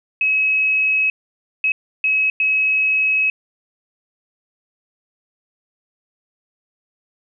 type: tone bursts at uneven times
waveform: sine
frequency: 2562 Hz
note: E7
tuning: 50 cents flat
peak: -14 dBFS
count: 4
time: 0.21-1.1 / 1.64-1.72 / 2.04-2.3 / 2.4-3.3 s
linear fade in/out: 2 ms
effects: none